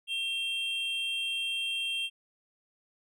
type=tone pair together; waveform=triangle; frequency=2721 / 3199 Hz; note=F7 / G7; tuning=-46 / +34 cents; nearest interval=minor third; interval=280 cents; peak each=-33 / -30 dBFS; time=0.07-2.1 s; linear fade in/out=50 ms; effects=none